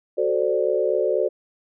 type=chord; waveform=sine; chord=D dominant seventh; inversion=first; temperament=equal with one note detuned; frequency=372.1 / 440 / 523.3 / 587.3 Hz; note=F#4 / A4 / C5 / D5; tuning=+10 / 0 / 0 / 0 cents; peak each=-24 dBFS; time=0.17-1.29 s; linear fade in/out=20 ms; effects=none